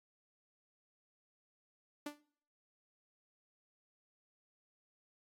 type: tone with exponential decay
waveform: sawtooth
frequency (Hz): 293.7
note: D4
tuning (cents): 0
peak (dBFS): -33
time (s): 2.06-2.21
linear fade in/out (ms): 5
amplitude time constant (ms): 31
effects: noise-tail reverb RT60 0.6 s tail -23 dB re dry + AAC 64 kbps